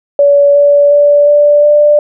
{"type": "tone with pitch steps", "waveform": "sine", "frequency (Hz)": [570, 575.3, 580.6, 586, 591.5], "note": ["C#5", "D5", "D5", "D5", "D5"], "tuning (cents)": [48, -36, -20, -4, 12], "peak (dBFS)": -3, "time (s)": [0.19, 1.99], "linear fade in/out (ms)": 2, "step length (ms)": 360, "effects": []}